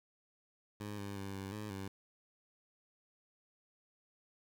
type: tone with pitch steps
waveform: 15% pulse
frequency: 103.9 / 100.5 / 98.3 / 97.1 / 106 / 97.3 Hz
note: G#2 / G2 / G2 / G2 / G#2 / G2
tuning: +1 / +44 / +5 / -16 / +36 / -12 cents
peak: -35 dBFS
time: 0.8-1.88 s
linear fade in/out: 5 ms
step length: 180 ms
effects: 11-bit